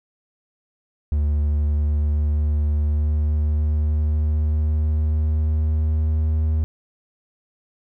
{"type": "tone with pitch glide", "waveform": "triangle", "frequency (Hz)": [73.8, 78.14], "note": ["D2", "D#2"], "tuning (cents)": [9, 8], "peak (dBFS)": -15, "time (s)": [1.12, 6.64], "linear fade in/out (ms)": 0, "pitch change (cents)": 99, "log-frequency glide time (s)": [1.3, 6.52], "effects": []}